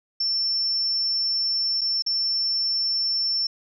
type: tone with dropouts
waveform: sine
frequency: 5390 Hz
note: E8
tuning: 38 cents sharp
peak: -21 dBFS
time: 0.2-3.47 s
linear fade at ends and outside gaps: 5 ms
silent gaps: 1.81-1.814 / 2.023-2.063 s
effects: none